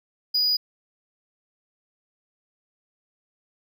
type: tone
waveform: triangle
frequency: 4921 Hz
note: D#8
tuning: 20 cents flat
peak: -18 dBFS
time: 0.34-0.57 s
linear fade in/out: 10 ms
effects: none